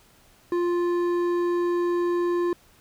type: tone with hard clipping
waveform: triangle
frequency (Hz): 349.2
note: F4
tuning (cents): 0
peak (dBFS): -23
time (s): 0.52-2.53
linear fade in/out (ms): 2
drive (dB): 12
effects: pink hiss -57 dBFS RMS until 2.8 s